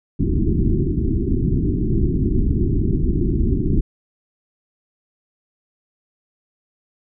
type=low-pass noise; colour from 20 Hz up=pink; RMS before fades=-18 dBFS; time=0.19-3.81 s; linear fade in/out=10 ms; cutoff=390 Hz; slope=96 dB/octave; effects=none